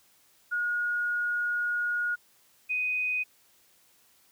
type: tone pair in turn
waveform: sine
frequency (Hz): 1441 / 2497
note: F#6 / D#7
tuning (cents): -46 / +6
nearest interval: minor seventh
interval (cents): 952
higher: second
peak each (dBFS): -26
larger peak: neither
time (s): 0.51-2.16 / 2.69-3.24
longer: first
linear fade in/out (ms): 20
effects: white hiss -63 dBFS RMS until 4.31 s + high-pass 60 Hz 12 dB/octave